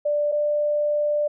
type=tone pair in turn; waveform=sine; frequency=589 / 592.4 Hz; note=D5 / D5; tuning=+5 / +15 cents; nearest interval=unison; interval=10 cents; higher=second; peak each=-19 dBFS; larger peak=neither; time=0.05-0.32 / 0.32-1.28 s; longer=second; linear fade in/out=10 ms; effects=none